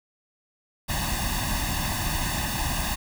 pink noise with comb filter, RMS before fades -27 dBFS, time 0.88-2.96 s, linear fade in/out 20 ms, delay 1.1 ms, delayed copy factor +0.95, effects none

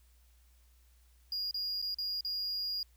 triangle tone with dropouts, 4853 Hz, D#8, 44 cents flat, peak -32 dBFS, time 1.32-2.83 s, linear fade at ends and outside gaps 2 ms, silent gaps 1.511-1.543 / 1.817-1.824 / 1.945-1.985 / 2.209-2.248 s, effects added 60 Hz sine -61 dBFS peak until 2.96 s + white hiss -71 dBFS RMS until 2.96 s

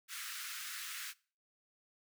pink high-pass noise, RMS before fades -44 dBFS, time 0.08-1.14 s, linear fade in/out 50 ms, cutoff 1300 Hz, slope 48 dB/octave, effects noise-tail reverb RT60 0.4 s tail -22 dB re dry

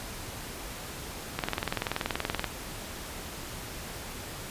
click train, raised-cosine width 0.3 ms, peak -12 dBFS, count 23, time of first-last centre 1.39-2.443 s, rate 20.9 Hz, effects pink hiss -40 dBFS RMS until 4.5 s + resampled to 32000 Hz

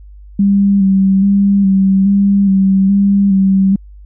sine tone with vibrato, 196 Hz, G3, in tune, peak -7 dBFS, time 0.39-3.76 s, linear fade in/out 5 ms, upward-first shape square, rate 1.2 Hz, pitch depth 28 cents each way, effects added 50 Hz sine -33 dBFS peak until 4.05 s

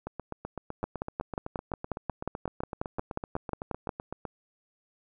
two click trains, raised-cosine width 1 ms, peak -21 / -16 dBFS, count 34 / 18, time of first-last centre 0.07-4.253 / 0.84-3.892 s, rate 7.89 / 5.57 Hz, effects none

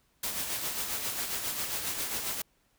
white noise with tremolo, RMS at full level -32 dBFS, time 0.23-2.42 s, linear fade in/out 5 ms, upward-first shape sine, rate 7.4 Hz, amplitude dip 45%, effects pink hiss -70 dBFS RMS until 2.78 s

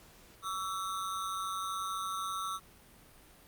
square ring-modulated tone, 1231 Hz, D#6, 19 cents flat, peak -32 dBFS, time 0.42-2.6 s, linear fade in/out 50 ms, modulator 95 Hz, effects pink hiss -58 dBFS RMS until 3.47 s + Opus 48 kbps

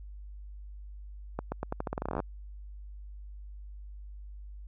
accelerating click train, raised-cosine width 1 ms, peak -18 dBFS, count 18, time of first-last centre 1.39-2.202 s, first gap 130 ms, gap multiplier 0.85, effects added 50 Hz sine -42 dBFS peak until 4.67 s

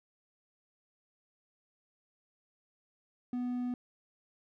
triangle tone, 246.9 Hz, B3, in tune, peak -30 dBFS, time 3.33-3.74 s, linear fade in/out 2 ms, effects none

